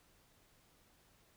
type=silence; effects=pink hiss -69 dBFS RMS until 1.36 s